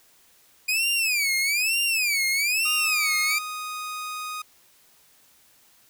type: tone with vibrato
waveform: sawtooth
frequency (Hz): 2442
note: D#7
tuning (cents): -33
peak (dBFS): -18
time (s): 0.68-3.39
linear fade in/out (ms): 10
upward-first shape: sine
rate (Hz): 1.1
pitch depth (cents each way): 230
type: tone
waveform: sawtooth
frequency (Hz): 1244.5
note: D#6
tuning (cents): 0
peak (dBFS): -27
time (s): 2.65-4.42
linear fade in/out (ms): 5
effects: white hiss -58 dBFS RMS until 5.89 s